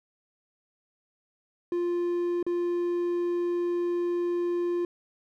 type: tone with dropouts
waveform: triangle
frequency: 349.2 Hz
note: F4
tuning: in tune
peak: -23 dBFS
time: 1.72-4.85 s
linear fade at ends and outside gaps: 2 ms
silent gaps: 2.428-2.465 s
effects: none